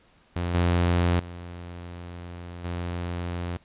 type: tone with level steps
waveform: sawtooth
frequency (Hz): 87.31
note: F2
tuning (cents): 0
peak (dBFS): -22 / -16 / -33 / -25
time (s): 0.36-3.57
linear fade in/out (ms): 0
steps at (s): 0.54 / 1.19 / 2.64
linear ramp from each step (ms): 10
effects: pink hiss -60 dBFS RMS until 3.64 s + resampled to 8000 Hz